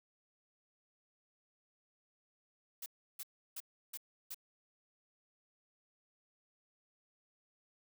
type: noise bursts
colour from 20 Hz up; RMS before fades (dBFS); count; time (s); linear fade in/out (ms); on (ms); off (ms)
blue; -44; 5; 2.82-4.345; 5; 41; 330
effects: none